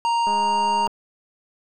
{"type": "harmonic tone", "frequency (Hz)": 932.3, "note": "A#5", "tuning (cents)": 0, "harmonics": [1, 3, 5, 7, 9], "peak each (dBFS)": [-18, -31, -36, -44, -44], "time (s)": [0.05, 0.87], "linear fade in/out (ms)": 0}
{"type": "click train", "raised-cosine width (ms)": 1, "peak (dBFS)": -20, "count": 126, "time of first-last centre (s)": [0.27, 0.877], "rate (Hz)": 206}
{"effects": []}